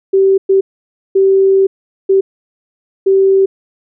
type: tone bursts at uneven times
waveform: sine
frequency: 386.8 Hz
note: G4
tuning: 23 cents flat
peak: -6 dBFS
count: 5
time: 0.13-0.38 / 0.49-0.61 / 1.15-1.67 / 2.09-2.21 / 3.06-3.46 s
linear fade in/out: 10 ms
effects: none